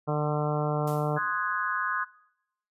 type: harmonic tone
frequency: 149.7 Hz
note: D3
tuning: 33 cents sharp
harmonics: 1 / 2 / 3 / 4 / 5 / 6 / 7 / 8 / 9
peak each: -28 / -35 / -32 / -33 / -34 / -40 / -37 / -41 / -41 dBFS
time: 0.07-1.19 s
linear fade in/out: 20 ms
type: noise with exponential decay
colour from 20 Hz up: blue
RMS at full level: -40 dBFS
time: 0.87-1.28 s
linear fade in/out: 5 ms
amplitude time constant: 89 ms
type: chord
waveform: sine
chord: Ab dominant seventh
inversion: first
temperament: equal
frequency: 1046.5 / 1244.5 / 1480 / 1661.2 Hz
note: C6 / Eb6 / Gb6 / Ab6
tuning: 0 / 0 / 0 / 0 cents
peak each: -32 dBFS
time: 1.16-2.05 s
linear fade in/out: 20 ms
effects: noise-tail reverb RT60 0.8 s tail -21 dB re dry + resampled to 32000 Hz